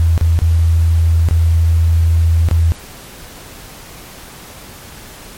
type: tone with dropouts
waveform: sine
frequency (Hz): 82.5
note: E2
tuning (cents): +2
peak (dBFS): -8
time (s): 0-2.72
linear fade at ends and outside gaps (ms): 0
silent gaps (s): 0.178-0.211 / 0.39-0.418 / 1.287-1.31 / 2.487-2.512
effects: pink hiss -35 dBFS RMS until 5.37 s + MP3 64 kbps